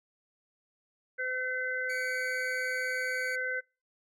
harmonic tone, 510 Hz, C5, 44 cents flat, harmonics 1 / 3 / 4, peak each -38 / -32 / -37 dBFS, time 1.18-3.61 s, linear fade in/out 20 ms
sawtooth tone, 2258 Hz, C#7, 31 cents sharp, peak -36 dBFS, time 1.89-3.36 s, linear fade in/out 10 ms
effects noise-tail reverb RT60 0.3 s tail -26 dB re dry + low-pass 11000 Hz 12 dB/octave

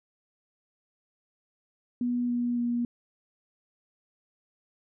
sine tone with pitch steps, 243.7 / 241.5 / 239.2 Hz, B3 / B3 / A#3, -23 / -39 / +45 cents, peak -25 dBFS, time 2.01-2.85 s, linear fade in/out 2 ms, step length 280 ms, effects none

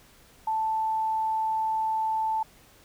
sine tone, 880 Hz, A5, in tune, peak -24 dBFS, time 0.47-2.43 s, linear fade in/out 5 ms, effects pink hiss -56 dBFS RMS until 2.84 s

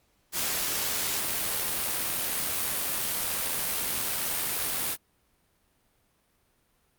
white noise with amplitude modulation, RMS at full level -28 dBFS, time 0.32-4.97 s, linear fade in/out 50 ms, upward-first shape sine, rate 83.2 Hz, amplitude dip 25%, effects pink hiss -69 dBFS RMS until 6.98 s + Opus 48 kbps

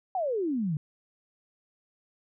sine exponential sweep, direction down, 784 to 142.1 Hz, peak -26 dBFS, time 0.15-0.77 s, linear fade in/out 2 ms, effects none

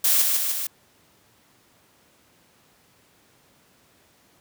blue noise with echo, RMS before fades -19 dBFS, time 0.04-0.22 s, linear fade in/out 5 ms, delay 150 ms, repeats 3, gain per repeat -3 dB, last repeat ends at 0.67 s, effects pink hiss -59 dBFS RMS until 4.4 s + high-pass 100 Hz 12 dB/octave

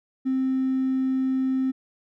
triangle tone with hard clipping, 262.4 Hz, C4, 5 cents sharp, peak -21 dBFS, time 0.25-1.72 s, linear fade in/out 20 ms, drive 3 dB, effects none

